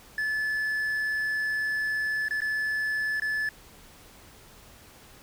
triangle tone with dropouts, 1731 Hz, A6, 29 cents flat, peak -24 dBFS, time 0.18-3.49 s, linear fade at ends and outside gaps 2 ms, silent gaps 2.284-2.308 / 2.405-2.418 / 3.199-3.22 s, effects pink hiss -52 dBFS RMS until 5.22 s

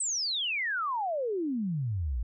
sine exponential sweep, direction down, 8372 to 53 Hz, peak -28 dBFS, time 0-2.23 s, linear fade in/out 5 ms, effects none

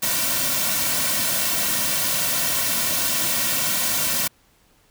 white noise with comb filter, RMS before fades -22 dBFS, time 0.02-4.28 s, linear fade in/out 10 ms, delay 2.4 ms, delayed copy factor -0.75, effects pink hiss -59 dBFS RMS until 4.9 s

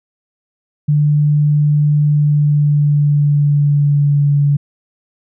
sine tone with pitch glide, 148.2 to 143.57 Hz, D3 to D3, +16 to -39 cents, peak -9 dBFS, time 0.88-4.57 s, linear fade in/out 10 ms, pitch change -55 cents, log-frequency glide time 2.07-4.37 s, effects none

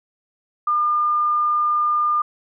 sine tone, 1206 Hz, D6, 46 cents sharp, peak -16 dBFS, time 0.67-2.22 s, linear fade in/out 5 ms, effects none

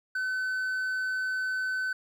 triangle tone, 1517 Hz, F#6, 43 cents sharp, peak -26 dBFS, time 0.15-1.93 s, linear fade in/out 5 ms, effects none

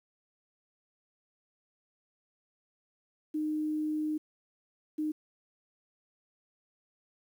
sine tone bursts at uneven times, 306.7 Hz, D#4, 25 cents flat, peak -29 dBFS, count 2, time 3.34-4.18 / 4.98-5.12 s, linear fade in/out 10 ms, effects 10-bit

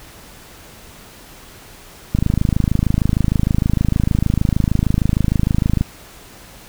click train, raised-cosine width 5 ms, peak -3 dBFS, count 98, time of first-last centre 2.15-5.81 s, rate 26.5 Hz, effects pink hiss -41 dBFS RMS until 6.68 s

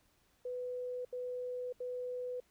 sine tone bursts, 497.6 Hz, B4, 13 cents sharp, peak -37 dBFS, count 3, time 0.45-2.402 s, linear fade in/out 5 ms, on 600 ms, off 76 ms, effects pink hiss -72 dBFS RMS until 2.5 s

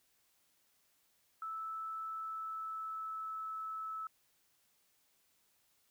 sine tone with pitch glide, 1313 to 1304.7 Hz, E6 to E6, -7 to -18 cents, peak -39 dBFS, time 1.42-4.07 s, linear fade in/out 2 ms, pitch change -11 cents, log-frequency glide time 2.11-3.41 s, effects white hiss -74 dBFS RMS until 5.9 s

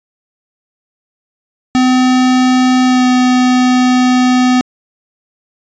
square tone with pitch glide, 254.7 to 251.9 Hz, C4 to B3, -46 to +34 cents, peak -8 dBFS, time 1.75-4.61 s, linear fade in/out 0 ms, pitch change -20 cents, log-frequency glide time 2.85-3.06 s, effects resampled to 16000 Hz

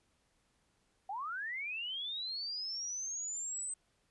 sine linear sweep, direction up, 740 to 8230 Hz, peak -37 dBFS, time 1.09-3.74 s, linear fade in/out 5 ms, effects pink hiss -75 dBFS RMS until 4.1 s + resampled to 24000 Hz

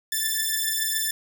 5% pulse beating tone pair, 1758 / 1765.1 Hz, A6 / A6, -2 / +5 cents, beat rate 7.1 Hz, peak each -16 / -15 dBFS, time 0.12-1.11 s, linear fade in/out 5 ms, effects 8-bit

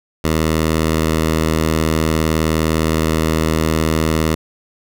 10% pulse tone, 79.5 Hz, D#2, 38 cents sharp, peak -6 dBFS, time 0.24-4.35 s, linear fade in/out 5 ms, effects none

